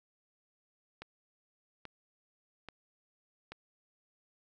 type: click train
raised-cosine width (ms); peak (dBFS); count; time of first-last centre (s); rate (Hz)
0.3; -28; 4; 1.02-3.52; 1.2
effects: none